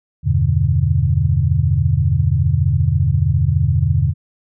sine chord, E minor seventh, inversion none, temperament equal with one note detuned, 82.41 / 97.1 / 123.47 / 146.83 Hz, E2 / G2 / B2 / D3, 0 / -16 / 0 / 0 cents, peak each -18 dBFS, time 0.23-4.14 s, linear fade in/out 50 ms, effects none

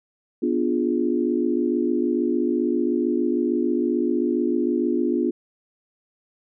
sine chord, B diminished seventh, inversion none, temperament equal, 246.9 / 293.7 / 349.2 / 415.3 Hz, B3 / D4 / F4 / Ab4, 0 / 0 / 0 / 0 cents, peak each -24 / -25 / -23 / -29 dBFS, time 0.42-5.31 s, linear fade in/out 10 ms, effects none

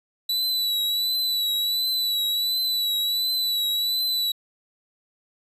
45% pulse tone with vibrato, 3951 Hz, B7, in tune, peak -21 dBFS, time 0.29-4.32 s, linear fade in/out 5 ms, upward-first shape triangle, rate 1.4 Hz, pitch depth 46 cents each way, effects resampled to 32000 Hz + 10-bit

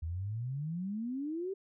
sine exponential sweep, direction up, 77.6 to 398.2 Hz, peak -34 dBFS, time 0.02-1.54 s, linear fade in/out 10 ms, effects none

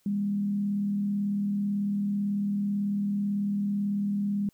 sine tone with frequency modulation, 202.3 Hz, G#3, 45 cents flat, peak -25 dBFS, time 0.06-4.49 s, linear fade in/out 2 ms, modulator 38.1 Hz, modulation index 0.27, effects white hiss -68 dBFS RMS until 4.53 s

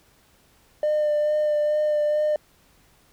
triangle tone with vibrato, 601 Hz, D5, 40 cents sharp, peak -16 dBFS, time 0.83-2.36 s, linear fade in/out 2 ms, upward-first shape sine, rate 2.3 Hz, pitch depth 16 cents each way, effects tanh soft clip ceiling -15 dBFS + pink hiss -59 dBFS RMS until 3.12 s

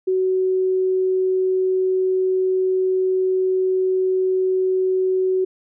sine tone, 374.1 Hz, F#4, 19 cents sharp, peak -16 dBFS, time 0.07-5.45 s, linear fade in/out 10 ms, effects none

